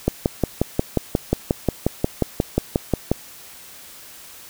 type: click train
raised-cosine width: 2 ms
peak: -3 dBFS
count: 18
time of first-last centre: 0.08-3.116 s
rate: 5.6 Hz
effects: white hiss -42 dBFS RMS until 4.49 s